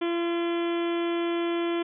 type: harmonic tone with a mistuned harmonic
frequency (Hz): 340.7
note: F4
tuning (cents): -43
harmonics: 1 / 2 / 3 / 4 / 5 / 6 / 7 / 8 / 9 / 10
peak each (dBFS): -25 / -36 / -38 / -41 / -44 / -44 / -42 / -48 / -43 / -45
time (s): 0.01-1.83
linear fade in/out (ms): 10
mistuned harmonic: 3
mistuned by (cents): +16
effects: none